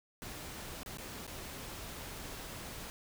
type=noise with dropouts; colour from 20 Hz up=pink; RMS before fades=-45 dBFS; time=0.22-2.9 s; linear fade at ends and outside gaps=0 ms; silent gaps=0.832-0.861 / 0.972-0.984 / 1.267-1.277 s; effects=none